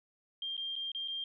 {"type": "tone with dropouts", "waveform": "sine", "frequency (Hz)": 3192, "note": "G7", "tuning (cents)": 31, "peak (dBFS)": -35, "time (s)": [0.42, 1.24], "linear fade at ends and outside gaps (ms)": 2, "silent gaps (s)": [[0.567, 0.577], [0.756, 0.762], [0.918, 0.948], [1.077, 1.082]], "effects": []}